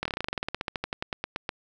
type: slowing click train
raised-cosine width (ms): 0.3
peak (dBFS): -13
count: 24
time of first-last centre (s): 0.03-1.491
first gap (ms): 24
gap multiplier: 1.08
effects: none